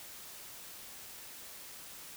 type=silence; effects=white hiss -49 dBFS RMS until 2.16 s